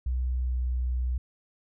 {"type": "tone with pitch glide", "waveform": "sine", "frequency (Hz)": [62.8, 62.19], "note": ["B1", "B1"], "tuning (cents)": [30, 13], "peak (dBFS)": -25, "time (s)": [0.06, 1.18], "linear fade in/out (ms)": 5, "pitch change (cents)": -17, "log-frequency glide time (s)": [0.42, 0.56], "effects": []}